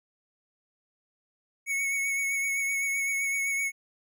square tone with vibrato, 2214 Hz, C#7, 3 cents flat, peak -27 dBFS, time 1.66-3.72 s, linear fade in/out 50 ms, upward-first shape triangle, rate 7.8 Hz, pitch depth 27 cents each way, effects none

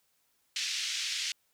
white band-pass noise, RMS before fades -34 dBFS, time 0.56-1.32 s, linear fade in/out 2 ms, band 2100 to 5900 Hz, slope 24 dB/octave, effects white hiss -73 dBFS RMS until 1.53 s

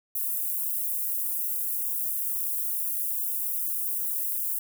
white high-pass noise, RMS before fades -29 dBFS, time 0.15-4.59 s, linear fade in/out 5 ms, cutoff 11000 Hz, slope 24 dB/octave, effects none

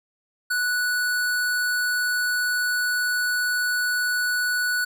square tone, 1477 Hz, F#6, 3 cents flat, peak -22 dBFS, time 0.5-4.85 s, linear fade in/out 10 ms, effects none

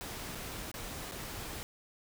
pink noise with dropouts, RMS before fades -42 dBFS, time 0.01-1.63 s, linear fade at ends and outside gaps 0 ms, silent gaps 0.35-0.354 / 0.715-0.741 / 1.113-1.12 s, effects none

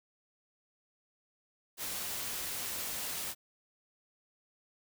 white noise, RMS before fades -38 dBFS, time 1.77-3.35 s, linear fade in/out 50 ms, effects none

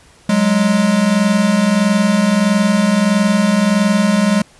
square tone pair together, 186.15 / 207.7 Hz, F#3 / G#3, +11 / 0 cents, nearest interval major second, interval 189 cents, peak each -17 / -13 dBFS, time 0.29-4.42 s, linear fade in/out 5 ms, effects pink hiss -47 dBFS RMS until 4.59 s + resampled to 24000 Hz

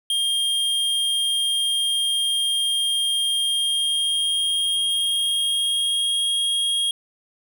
square tone with pitch glide, 3217 to 3264 Hz, G7 to G#7, +44 to -31 cents, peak -20 dBFS, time 0.1-6.91 s, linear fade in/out 2 ms, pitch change +25 cents, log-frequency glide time 3.39-6.32 s, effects none

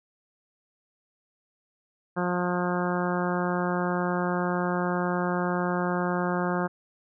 harmonic tone, 178.1 Hz, F3, 34 cents sharp, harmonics 1 / 2 / 3 / 4 / 5 / 6 / 7 / 8 / 9, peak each -28 / -31 / -33 / -34 / -35 / -36 / -36 / -37 / -38 dBFS, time 2.16-6.68 s, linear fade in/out 20 ms, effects none

